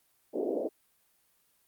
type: band-pass noise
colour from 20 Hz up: pink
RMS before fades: -32 dBFS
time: 0.33-0.69 s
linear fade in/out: 20 ms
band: 270 to 620 Hz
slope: 48 dB/octave
effects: white hiss -70 dBFS RMS until 1.67 s + Opus 32 kbps